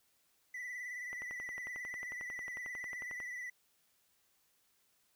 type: tone with vibrato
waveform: triangle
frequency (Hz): 1975.5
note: B6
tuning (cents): 0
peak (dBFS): -39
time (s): 0.54-3.5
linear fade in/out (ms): 5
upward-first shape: sine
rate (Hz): 19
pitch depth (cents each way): 42
type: click train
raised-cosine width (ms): 0.5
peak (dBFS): -34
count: 24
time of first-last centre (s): 1.13-3.202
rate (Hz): 11.1
effects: white hiss -74 dBFS RMS until 5.15 s